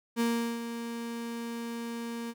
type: tone with ADSR envelope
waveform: 35% pulse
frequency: 233.1 Hz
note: A#3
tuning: in tune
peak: -23 dBFS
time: 0.16-2.34 s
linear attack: 41 ms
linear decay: 390 ms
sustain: -10 dB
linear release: 45 ms
effects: none